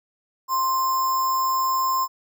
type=tone with sample-and-hold; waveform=sine; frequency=1046.5 Hz; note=C6; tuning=in tune; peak=-19 dBFS; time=0.48-2.08 s; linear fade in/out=50 ms; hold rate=6300 Hz; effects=none